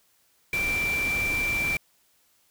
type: tone in noise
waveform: sine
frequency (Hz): 2349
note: D7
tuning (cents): 0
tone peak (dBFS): -24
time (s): 0.53-1.77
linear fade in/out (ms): 2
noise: pink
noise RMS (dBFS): -34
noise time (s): 0.53-1.77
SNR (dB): +7
effects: white hiss -65 dBFS RMS until 2.5 s